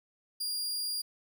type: tone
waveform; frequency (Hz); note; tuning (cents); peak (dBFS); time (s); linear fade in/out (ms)
sawtooth; 4814; D8; +42; -29; 0.4-1.02; 10
effects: 11-bit